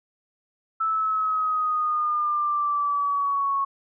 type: exponential sweep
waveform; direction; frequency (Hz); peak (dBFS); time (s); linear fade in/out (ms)
sine; down; 1318 to 1100; -21; 0.8-3.65; 10
effects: none